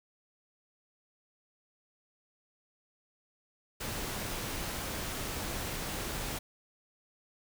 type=noise; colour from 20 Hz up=pink; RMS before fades=-37 dBFS; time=3.8-6.39 s; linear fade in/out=10 ms; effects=none